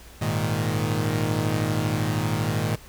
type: chord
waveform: sawtooth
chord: Ab suspended second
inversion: none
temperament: equal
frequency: 103.83 / 116.54 / 155.56 Hz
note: Ab2 / Bb2 / Eb3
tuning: 0 / 0 / 0 cents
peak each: -23 dBFS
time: 0.21-2.76 s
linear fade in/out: 10 ms
effects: added 60 Hz sine -47 dBFS peak until 2.88 s + pink hiss -48 dBFS RMS until 2.88 s